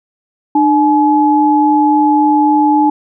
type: tone pair together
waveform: sine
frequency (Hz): 300.6 / 850.2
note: D4 / G#5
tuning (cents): +40 / +40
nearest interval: octave + tritone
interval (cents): 1800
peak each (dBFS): -10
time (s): 0.55-2.9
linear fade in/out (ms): 5
effects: none